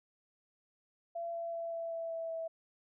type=tone with pitch steps; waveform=sine; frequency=678 / 674.1 / 670.2 / 666.4 / 662.5 / 658.7 / 654.9 Hz; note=E5 / E5 / E5 / E5 / E5 / E5 / E5; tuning=+49 / +39 / +29 / +19 / +9 / -1 / -11 cents; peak=-36 dBFS; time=1.15-2.48 s; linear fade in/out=10 ms; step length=190 ms; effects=none